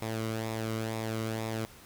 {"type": "tone with flanger", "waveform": "sawtooth", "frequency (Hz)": 111.4, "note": "A2", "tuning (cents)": 22, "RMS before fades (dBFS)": -34, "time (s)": [0.02, 1.65], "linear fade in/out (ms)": 0, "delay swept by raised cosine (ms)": [0.66, 1.19], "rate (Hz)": 2.1, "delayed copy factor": -0.55, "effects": ["pink hiss -53 dBFS RMS until 1.85 s"]}